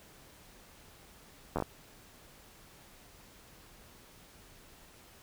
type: slowing click train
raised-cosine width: 1 ms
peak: -18 dBFS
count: 5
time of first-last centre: 1.56-1.623 s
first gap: 11 ms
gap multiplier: 1.25
effects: pink hiss -57 dBFS RMS until 5.22 s